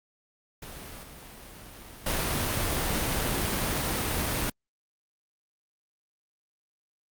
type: noise with level steps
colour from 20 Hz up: pink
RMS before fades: -42 / -46 / -28 dBFS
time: 0.62-4.5 s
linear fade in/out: 5 ms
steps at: 1.03 / 2.06 s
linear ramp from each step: 5 ms
effects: Opus 48 kbps